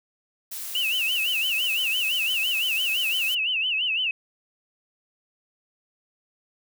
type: noise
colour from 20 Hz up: blue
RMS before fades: -34 dBFS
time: 0.51-3.35 s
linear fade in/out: 10 ms
type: tone with vibrato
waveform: sine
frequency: 2792 Hz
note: F7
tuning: 1 cent flat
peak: -22 dBFS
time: 0.75-4.11 s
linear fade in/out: 2 ms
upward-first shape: sine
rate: 5.9 Hz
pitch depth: 160 cents each way
effects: none